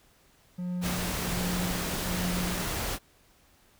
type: tone with tremolo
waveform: triangle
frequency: 178.9 Hz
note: F3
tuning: 42 cents sharp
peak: -27 dBFS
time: 0.58-2.65 s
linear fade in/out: 10 ms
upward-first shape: sine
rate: 1.3 Hz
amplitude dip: 65%
type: noise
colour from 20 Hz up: pink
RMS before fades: -32 dBFS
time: 0.81-2.99 s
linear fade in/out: 50 ms
effects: pink hiss -62 dBFS RMS until 3.79 s